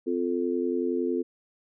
sine chord, F major, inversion second, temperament equal with one note detuned, 258.3 / 349.2 / 440 Hz, C4 / F4 / A4, -22 / 0 / 0 cents, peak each -29 / -28 / -30 dBFS, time 0.06-1.23 s, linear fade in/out 20 ms, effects none

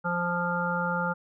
harmonic tone, 174.61 Hz, F3, in tune, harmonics 1 / 3 / 5 / 7 / 8, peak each -31 / -33 / -32 / -35 / -30 dBFS, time 0.04-1.14 s, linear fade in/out 20 ms, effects none

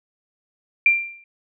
sine tone with exponential decay, 2371 Hz, D7, 16 cents sharp, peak -9 dBFS, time 0.86-1.24 s, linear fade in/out 2 ms, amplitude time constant 82 ms, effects none

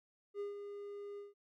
triangle tone with ADSR envelope, 406.7 Hz, G#4, 36 cents flat, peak -35 dBFS, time 0.34-1.34 s, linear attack 60 ms, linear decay 140 ms, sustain -7 dB, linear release 160 ms, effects none

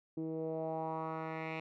10% pulse tone with low-pass filter sweep, 160 Hz, D#3, 49 cents sharp, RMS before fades -39 dBFS, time 0.17-1.6 s, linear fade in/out 5 ms, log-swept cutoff 330 to 2600 Hz, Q 3, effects none

